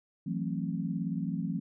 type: chord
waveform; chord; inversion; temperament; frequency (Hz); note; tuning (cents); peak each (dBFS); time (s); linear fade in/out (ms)
sine; F# half-diminished seventh; third; just; 166.5 / 185 / 222 / 266.4; E3 / F#3 / A3 / C4; +18 / 0 / +16 / +31; -34 / -35 / -37 / -38; 0.26-1.6; 10
effects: none